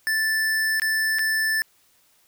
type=tone with dropouts; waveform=square; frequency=1760 Hz; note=A6; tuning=in tune; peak=-21 dBFS; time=0.07-1.62 s; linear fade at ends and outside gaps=0 ms; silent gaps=0.798-0.819 / 1.186-1.192 s; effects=white hiss -61 dBFS RMS until 2.27 s